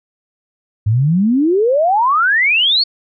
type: exponential sweep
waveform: sine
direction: up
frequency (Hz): 100.4 to 4536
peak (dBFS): -10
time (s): 0.86-2.84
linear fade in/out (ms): 10
effects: none